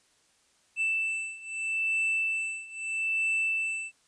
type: beating tone pair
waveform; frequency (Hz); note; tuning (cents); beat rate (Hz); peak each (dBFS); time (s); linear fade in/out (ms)
triangle; 2652 / 2652.78; E7 / E7; +10 / +10; 0.78; -30 / -28; 0.76-3.92; 50
effects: white hiss -66 dBFS RMS until 4.07 s + resampled to 22050 Hz